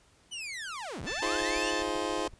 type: linear two-way sweep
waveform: sawtooth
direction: down then up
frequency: 3040 to 55.2 to 3040 Hz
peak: -33 dBFS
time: 0.31-1.72 s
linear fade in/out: 20 ms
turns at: 1.02 s
type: noise with tremolo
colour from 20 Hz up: brown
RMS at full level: -46 dBFS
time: 1.02-2.34 s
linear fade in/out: 2 ms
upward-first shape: sine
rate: 13 Hz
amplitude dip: 85%
type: harmonic tone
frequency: 880 Hz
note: A5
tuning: in tune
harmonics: 2 / 3 / 4 / 5 / 6 / 7 / 8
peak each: -36 / -40 / -42 / -44 / -46 / -47 / -48 dBFS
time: 1.06-1.83 s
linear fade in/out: 20 ms
type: chord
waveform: 25% pulse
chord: F minor seventh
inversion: third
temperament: just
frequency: 314.3 / 349.2 / 419.1 / 523.8 Hz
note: Eb4 / F4 / Ab4 / C5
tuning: +18 / 0 / +16 / +2 cents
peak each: -32 dBFS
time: 1.22-2.28 s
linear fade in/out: 5 ms
effects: pink hiss -63 dBFS RMS until 2.39 s + resampled to 22050 Hz